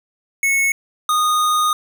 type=tone pair in turn; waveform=square; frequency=2199 / 1234.1 Hz; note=C#7 / D#6; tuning=-14 / -15 cents; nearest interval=minor seventh; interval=1001 cents; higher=first; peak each=-15 dBFS; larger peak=neither; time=0.43-0.72 / 1.09-1.73 s; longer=second; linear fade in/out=2 ms; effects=none